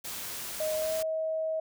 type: noise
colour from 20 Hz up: white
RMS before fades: -38 dBFS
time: 0.04-1.03 s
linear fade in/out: 10 ms
type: tone with pitch glide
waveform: sine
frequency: 622.3 to 637.2 Hz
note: D#5 to D#5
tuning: 0 to +41 cents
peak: -28 dBFS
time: 0.6-1.6 s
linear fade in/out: 5 ms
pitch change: +41 cents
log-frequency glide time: 0.75-0.95 s
effects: none